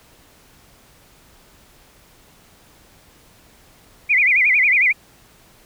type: tone with vibrato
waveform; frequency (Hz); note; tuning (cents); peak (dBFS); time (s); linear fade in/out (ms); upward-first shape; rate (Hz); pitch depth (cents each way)
sine; 2217; C#7; 0; -12; 4.09-4.93; 20; sine; 11; 190
effects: pink hiss -51 dBFS RMS until 5.65 s